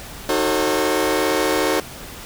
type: chord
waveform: sawtooth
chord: D# diminished seventh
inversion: none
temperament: just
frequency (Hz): 311.1 / 373.4 / 448 / 537.6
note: D#4 / F#4 / A4 / C5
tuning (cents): 0 / +16 / +31 / +47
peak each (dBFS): -19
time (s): 0.29-1.8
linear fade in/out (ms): 2
effects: pink hiss -36 dBFS RMS until 2.25 s